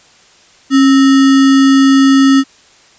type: tone with sample-and-hold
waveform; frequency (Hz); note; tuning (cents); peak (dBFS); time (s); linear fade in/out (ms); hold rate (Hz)
sine; 271.3; C#4; -37; -4; 0.7-2.44; 50; 1575
effects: white hiss -45 dBFS RMS until 2.98 s + resampled to 16000 Hz